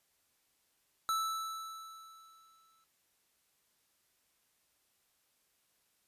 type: tone with exponential decay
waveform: square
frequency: 1316 Hz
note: E6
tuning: 3 cents flat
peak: -30 dBFS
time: 1.09-2.84 s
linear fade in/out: 0 ms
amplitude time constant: 380 ms
effects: white hiss -75 dBFS RMS until 6.07 s + resampled to 32000 Hz